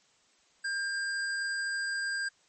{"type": "tone", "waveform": "square", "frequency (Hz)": 1600, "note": "G6", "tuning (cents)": 35, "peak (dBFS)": -31, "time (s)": [0.64, 2.29], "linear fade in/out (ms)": 10, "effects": ["white hiss -66 dBFS RMS until 2.48 s", "MP3 32 kbps"]}